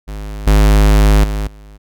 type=tone with level steps; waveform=square; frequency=51.6 Hz; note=G#1; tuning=10 cents flat; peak=-24 / -7 / -17 / -36 dBFS; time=0.07-1.78 s; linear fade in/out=20 ms; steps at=0.47 / 1.24 / 1.47 s; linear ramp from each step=2 ms; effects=none